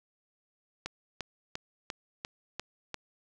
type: click train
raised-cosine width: 0.2 ms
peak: -18 dBFS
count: 7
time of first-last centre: 0.86-2.943 s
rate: 2.88 Hz
effects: none